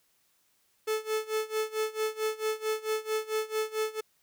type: tone with tremolo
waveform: 45% pulse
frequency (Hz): 434.9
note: A4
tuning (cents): -20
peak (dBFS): -26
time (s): 0.87-4.01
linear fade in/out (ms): 10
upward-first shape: sine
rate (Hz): 4.5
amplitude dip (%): 90
effects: white hiss -70 dBFS RMS until 4.22 s